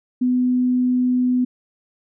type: tone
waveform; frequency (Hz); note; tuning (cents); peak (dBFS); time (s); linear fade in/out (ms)
sine; 250.4; B3; +24; -15; 0.21-1.45; 10
effects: none